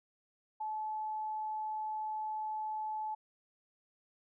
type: tone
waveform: sine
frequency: 863 Hz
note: A5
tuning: 34 cents flat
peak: -35 dBFS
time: 0.6-3.15 s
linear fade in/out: 10 ms
effects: none